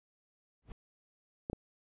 brown noise with exponential growth, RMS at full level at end -42 dBFS, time 0.62-0.72 s, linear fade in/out 2 ms, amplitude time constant 20 ms
clicks, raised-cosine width 2 ms, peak -23 dBFS, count 2, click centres 1.499 / 1.531 s
effects resampled to 8000 Hz

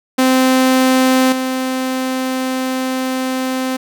sawtooth tone with level steps, 259.3 Hz, C4, 15 cents flat, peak -6 / -13 dBFS, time 0.18-3.77 s, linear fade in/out 10 ms, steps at 1.32 s, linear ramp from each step 5 ms, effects none

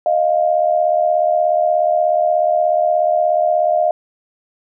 sine tone pair together, 621.8 / 698.5 Hz, D#5 / F5, -1 / 0 cents, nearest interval major second, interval 201 cents, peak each -15 dBFS, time 0.06-3.91 s, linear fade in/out 2 ms, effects none

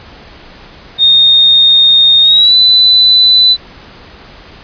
sine tone with pitch glide, 3686 to 3996 Hz, A#7 to B7, -20 to +20 cents, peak -3 dBFS, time 0.98-3.57 s, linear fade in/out 50 ms, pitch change +140 cents, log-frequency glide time 2.22-2.55 s, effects pink hiss -35 dBFS RMS until 4.63 s + resampled to 11025 Hz

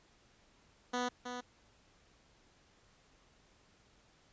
10% pulse tone with echo, 246.9 Hz, B3, in tune, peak -25 dBFS, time 0.93-1.09 s, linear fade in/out 10 ms, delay 320 ms, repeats 1, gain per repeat -7 dB, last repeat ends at 1.41 s, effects pink hiss -67 dBFS RMS until 4.32 s + resampled to 16000 Hz

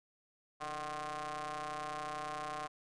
sawtooth ring-modulated tone, 154.1 Hz, D#3, 16 cents flat, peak -32 dBFS, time 0.6-2.68 s, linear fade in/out 20 ms, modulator 909 Hz, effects resampled to 22050 Hz

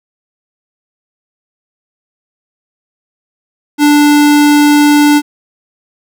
square tone, 293.7 Hz, D4, in tune, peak -5 dBFS, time 3.78-5.22 s, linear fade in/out 50 ms, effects none

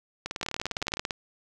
two click trains, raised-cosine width 0.2 ms, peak -12 / -15 dBFS, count 13 / 15, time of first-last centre 0.43-1.108 / 0.26-0.971 s, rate 17.7 / 19.7 Hz, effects none

